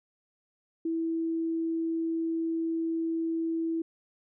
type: tone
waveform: sine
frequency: 328 Hz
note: E4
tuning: 9 cents flat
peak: -27 dBFS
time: 0.85-3.82 s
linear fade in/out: 5 ms
effects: none